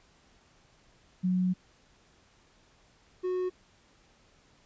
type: tone pair in turn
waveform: sine / triangle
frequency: 183.1 / 366.2 Hz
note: F#3 / F#4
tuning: -18 / -18 cents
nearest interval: octave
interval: 1200 cents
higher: second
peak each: -24 / -26 dBFS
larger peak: first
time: 1.23-1.54 / 3.23-3.5 s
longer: first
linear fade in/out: 20 ms
effects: pink hiss -63 dBFS RMS until 4.65 s + resampled to 16000 Hz